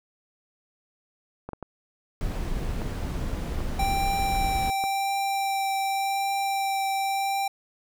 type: clicks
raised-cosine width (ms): 1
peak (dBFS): -21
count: 6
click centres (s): 1.49 / 1.533 / 1.627 / 2.818 / 3.605 / 4.839
type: noise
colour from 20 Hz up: brown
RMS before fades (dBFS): -29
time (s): 2.21-4.7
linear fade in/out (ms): 0
type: tone with vibrato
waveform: square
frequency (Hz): 784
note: G5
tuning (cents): 0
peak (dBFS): -25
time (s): 3.79-7.48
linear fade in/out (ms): 5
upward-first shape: triangle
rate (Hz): 0.89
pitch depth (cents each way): 10
effects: none